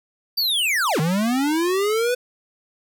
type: linear two-way sweep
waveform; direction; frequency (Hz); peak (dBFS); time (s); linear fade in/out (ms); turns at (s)
square; down then up; 4725 to 148.2 to 502; -19; 0.37-2.15; 10; 1
effects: none